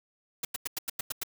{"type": "noise bursts", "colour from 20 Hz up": "white", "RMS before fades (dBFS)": -32, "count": 8, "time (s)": [0.43, 1.234], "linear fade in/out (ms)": 5, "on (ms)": 20, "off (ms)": 92, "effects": []}